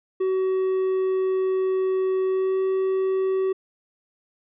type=tone with pitch glide; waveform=triangle; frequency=377.1 to 380.4 Hz; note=F#4 to F#4; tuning=+33 to +48 cents; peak=-18 dBFS; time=0.2-3.53 s; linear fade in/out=10 ms; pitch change=+15 cents; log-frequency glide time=2.26-2.61 s; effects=resampled to 8000 Hz